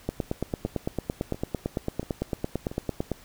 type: two click trains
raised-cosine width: 2 ms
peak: -13 / -23 dBFS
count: 28 / 4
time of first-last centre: 0.09-3.117 / 0.66-2.715 s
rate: 8.92 / 1.46 Hz
effects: pink hiss -52 dBFS RMS until 3.24 s